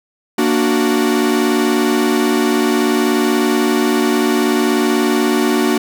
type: chord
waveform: 45% pulse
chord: Bb augmented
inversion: none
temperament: equal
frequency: 233.1 / 293.7 / 370 Hz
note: Bb3 / D4 / F#4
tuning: 0 / 0 / 0 cents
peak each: -17 dBFS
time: 0.38-5.78 s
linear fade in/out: 5 ms
effects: none